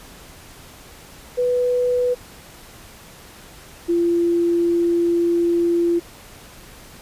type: tone pair in turn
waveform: sine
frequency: 493.9 / 342.5 Hz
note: B4 / F4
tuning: 0 / -34 cents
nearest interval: tritone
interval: 634 cents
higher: first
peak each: -16 / -15 dBFS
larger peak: second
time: 1.37-2.15 / 3.88-6 s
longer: second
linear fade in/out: 20 ms
effects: pink hiss -43 dBFS RMS until 7.01 s + resampled to 32000 Hz